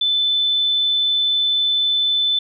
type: tone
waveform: sine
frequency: 3516 Hz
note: A7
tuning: 2 cents flat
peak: -15 dBFS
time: 0.01-2.39 s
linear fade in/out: 5 ms
effects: none